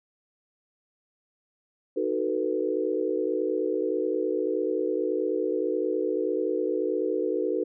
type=chord; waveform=sine; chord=B dominant seventh; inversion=first; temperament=just; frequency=308.7 / 370.4 / 444.5 / 493.9 Hz; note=D#4 / F#4 / A4 / B4; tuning=-14 / +2 / +18 / 0 cents; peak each=-31 / -29 / -29 / -30 dBFS; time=1.96-7.64 s; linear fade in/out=10 ms; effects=none